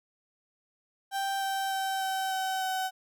35% pulse tone with pitch steps, 784 / 778.1 / 772.3 / 766.5 / 760.8 / 755.1 Hz, G5 / G5 / G5 / G5 / F#5 / F#5, 0 / -13 / -26 / -39 / +48 / +35 cents, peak -27 dBFS, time 1.11-2.91 s, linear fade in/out 50 ms, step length 300 ms, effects none

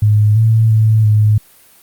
sine tone with pitch steps, 105.6 / 111.8 / 109.7 / 106.5 Hz, G#2 / A2 / A2 / G#2, +29 / +28 / -5 / +44 cents, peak -7 dBFS, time 0.02-1.38 s, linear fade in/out 5 ms, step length 340 ms, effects white hiss -46 dBFS RMS until 1.82 s + Opus 32 kbps

